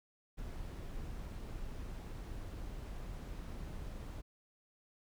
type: noise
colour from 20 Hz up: brown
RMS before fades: -44 dBFS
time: 0.37-4.22 s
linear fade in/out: 20 ms
effects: none